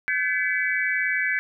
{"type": "tone cluster", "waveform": "sine", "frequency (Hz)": [1538, 1716, 2009, 2279], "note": ["G6", "A6", "B6", "C#7"], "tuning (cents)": [-33, -44, 29, 47], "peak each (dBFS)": -27, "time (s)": [0.08, 1.39], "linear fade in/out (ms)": 0, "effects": []}